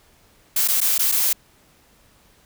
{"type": "noise with dropouts", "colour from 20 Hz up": "blue", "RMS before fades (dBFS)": -19, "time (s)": [0.56, 1.33], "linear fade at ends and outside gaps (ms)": 5, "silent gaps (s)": [[0.678, 0.684], [0.805, 0.813], [0.98, 0.992], [1.117, 1.121]], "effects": ["pink hiss -56 dBFS RMS until 2.45 s"]}